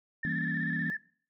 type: tone with vibrato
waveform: sine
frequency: 1760 Hz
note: A6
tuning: in tune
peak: -31 dBFS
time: 0.23-0.97 s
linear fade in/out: 5 ms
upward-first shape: square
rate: 16 Hz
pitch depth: 37 cents each way
type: chord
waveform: sine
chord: E diminished seventh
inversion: none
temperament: equal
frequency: 164.81 / 196 / 233.1 / 277.2 Hz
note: E3 / G3 / Bb3 / Db4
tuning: 0 / 0 / 0 / 0 cents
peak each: -34 / -39 / -36 / -39 dBFS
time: 0.25-0.9 s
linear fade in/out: 0 ms
effects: noise-tail reverb RT60 0.5 s tail -22 dB re dry + tanh soft clip ceiling -21 dBFS